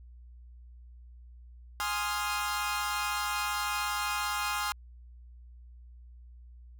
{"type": "chord", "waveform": "sawtooth", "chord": "F minor seventh", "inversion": "first", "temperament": "equal", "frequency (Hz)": [830.6, 1046.5, 1244.5, 1396.9], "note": ["Ab5", "C6", "Eb6", "F6"], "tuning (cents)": [0, 0, 0, 0], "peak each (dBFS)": -32, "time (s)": [1.8, 4.72], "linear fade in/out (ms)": 0, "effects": ["added 60 Hz sine -48 dBFS peak until 6.79 s"]}